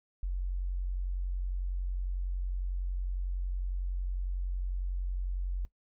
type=tone; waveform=sine; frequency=45.47 Hz; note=F#1; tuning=29 cents flat; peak=-30 dBFS; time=0.23-5.65 s; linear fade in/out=0 ms; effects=noise-tail reverb RT60 0.1 s tail -17 dB re dry